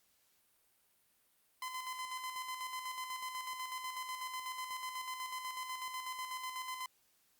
sawtooth tone with tremolo, 1024 Hz, C6, 38 cents flat, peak -35 dBFS, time 1.62-6.86 s, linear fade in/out 2 ms, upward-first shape square, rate 8.1 Hz, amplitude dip 45%, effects white hiss -73 dBFS RMS until 7.39 s + Opus 48 kbps

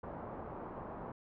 white low-pass noise, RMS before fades -45 dBFS, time 0.03-1.12 s, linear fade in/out 5 ms, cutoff 1000 Hz, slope 24 dB/octave, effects none

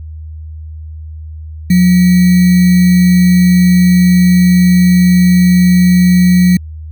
sine tone with sample-and-hold, 180 Hz, F#3, 47 cents flat, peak -4 dBFS, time 1.7-6.57 s, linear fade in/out 5 ms, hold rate 2100 Hz, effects added 78 Hz sine -24 dBFS peak until 6.91 s

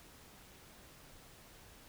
silence, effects pink hiss -58 dBFS RMS until 1.88 s

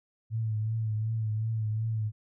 sine tone with vibrato, 110 Hz, A2, in tune, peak -27 dBFS, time 0.3-2.12 s, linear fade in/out 50 ms, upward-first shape triangle, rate 2.7 Hz, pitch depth 52 cents each way, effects none

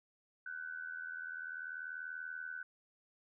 sine tone with amplitude modulation, 1505 Hz, F#6, 29 cents sharp, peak -38 dBFS, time 0.46-2.63 s, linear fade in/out 5 ms, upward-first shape sine, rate 80.4 Hz, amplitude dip 75%, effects none

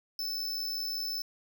square tone with amplitude modulation, 5270 Hz, E8, 1 cent flat, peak -31 dBFS, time 0.19-1.22 s, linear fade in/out 2 ms, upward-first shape sine, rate 85.2 Hz, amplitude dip 35%, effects none

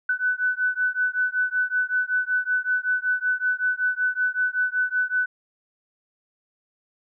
sine beating tone pair, 1496 / 1501.3 Hz, F#6 / F#6, +19 / +25 cents, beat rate 5.3 Hz, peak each -24 dBFS, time 0.09-5.26 s, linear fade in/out 5 ms, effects none

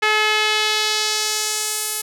sawtooth tone with band-pass filter sweep, 428.6 Hz, A4, 45 cents flat, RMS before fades -20 dBFS, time 0.02-2.02 s, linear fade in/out 10 ms, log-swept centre 2100 to 11000 Hz, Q 1.3, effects none

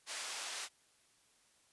white band-pass noise, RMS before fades -43 dBFS, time 0.06-0.69 s, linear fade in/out 50 ms, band 640 to 7200 Hz, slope 12 dB/octave, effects white hiss -70 dBFS RMS until 1.72 s + resampled to 24000 Hz

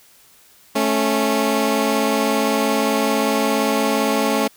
15% pulse tone pair together, 217.8 / 275.3 Hz, A3 / C#4, -17 / -12 cents, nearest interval major third, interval 405 cents, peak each -13 dBFS, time 0.75-4.48 s, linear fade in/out 10 ms, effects white hiss -51 dBFS RMS until 4.56 s

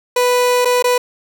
30% pulse tone with dropouts, 493.9 Hz, B4, in tune, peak -9 dBFS, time 0.16-0.98 s, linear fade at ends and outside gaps 5 ms, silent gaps 0.649-0.654 / 0.825-0.841 s, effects none

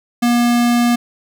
square tone, 239.3 Hz, A#3, 46 cents sharp, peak -12 dBFS, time 0.22-0.96 s, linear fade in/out 10 ms, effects none

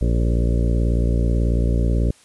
harmonic tone with a mistuned harmonic, 58.27 Hz, A#1, in tune, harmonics 1 / 2 / 3 / 4 / 5 / 6 / 7 / 8 / 9 / 10, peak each -17 / -23 / -27 / -29 / -31 / -33 / -34 / -35 / -36 / -37 dBFS, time 0.01-2.11 s, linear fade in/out 5 ms, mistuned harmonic 8, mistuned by -32 cents, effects white hiss -52 dBFS RMS until 2.24 s + resampled to 24000 Hz

